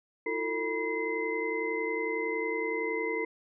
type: tone cluster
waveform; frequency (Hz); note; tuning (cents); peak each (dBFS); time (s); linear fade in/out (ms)
sine; 326.9 / 357.8 / 449.1 / 970 / 2058; E4 / F4 / A4 / B5 / C7; -14 / +42 / +35 / -31 / -29; -37 / -39 / -32 / -39 / -34; 0.26-3.25; 5
effects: none